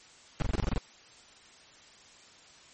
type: noise bursts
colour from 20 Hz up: brown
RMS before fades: -27 dBFS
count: 9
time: 0.4-0.78 s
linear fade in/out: 0 ms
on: 20 ms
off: 25 ms
effects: white hiss -55 dBFS RMS until 2.73 s + MP3 32 kbps